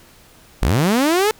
sawtooth linear sweep, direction up, 38.89 to 443.4 Hz, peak -10 dBFS, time 0.62-1.31 s, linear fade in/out 0 ms, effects pink hiss -48 dBFS RMS until 1.39 s

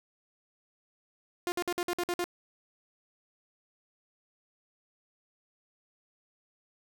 sawtooth tone bursts, 352.2 Hz, F4, 15 cents sharp, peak -25 dBFS, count 8, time 1.47-2.241 s, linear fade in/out 0 ms, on 50 ms, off 53 ms, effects none

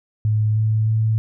sine tone with pitch steps, 107.6 / 109.2 / 110.3 Hz, A2 / A2 / A2, -38 / -13 / +5 cents, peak -15 dBFS, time 0.25-1.18 s, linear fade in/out 0 ms, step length 310 ms, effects none

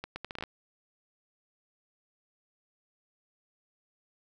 accelerating click train, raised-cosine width 0.3 ms, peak -21 dBFS, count 9, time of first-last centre 0.04-0.438 s, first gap 120 ms, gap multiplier 0.72, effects 10-bit

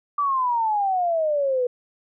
sine exponential sweep, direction down, 1175 to 485.8 Hz, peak -19 dBFS, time 0.18-1.67 s, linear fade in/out 5 ms, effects none

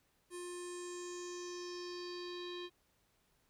square tone with low-pass filter sweep, 354.1 Hz, F4, 24 cents sharp, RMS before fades -45 dBFS, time 0.3-2.7 s, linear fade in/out 50 ms, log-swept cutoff 9800 to 3600 Hz, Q 5.4, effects pink hiss -75 dBFS RMS until 3.49 s

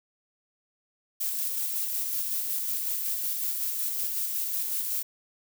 violet noise with tremolo, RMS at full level -29 dBFS, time 1.2-5.03 s, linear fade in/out 10 ms, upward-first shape square, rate 5.4 Hz, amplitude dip 25%, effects none

